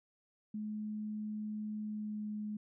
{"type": "tone with pitch glide", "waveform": "sine", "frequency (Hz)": [212.8, 211.1], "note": ["G#3", "G#3"], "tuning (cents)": [42, 29], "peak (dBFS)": -37, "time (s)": [0.54, 2.57], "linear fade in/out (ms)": 5, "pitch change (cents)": -13, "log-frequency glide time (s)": [1.82, 2.28], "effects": []}